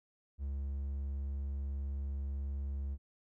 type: tone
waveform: triangle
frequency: 69.3 Hz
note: C#2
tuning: in tune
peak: -33 dBFS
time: 0.38-2.98 s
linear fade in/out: 50 ms
effects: none